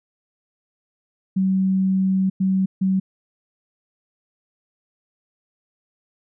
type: tone bursts at uneven times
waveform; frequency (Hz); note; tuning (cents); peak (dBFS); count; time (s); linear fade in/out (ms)
sine; 190; F#3; +46; -16; 3; 1.36-2.3 / 2.4-2.66 / 2.81-3; 10
effects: none